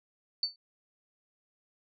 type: tone with exponential decay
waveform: sine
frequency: 4500 Hz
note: C#8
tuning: 25 cents sharp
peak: -23 dBFS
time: 0.43-0.56 s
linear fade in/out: 2 ms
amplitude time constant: 27 ms
effects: none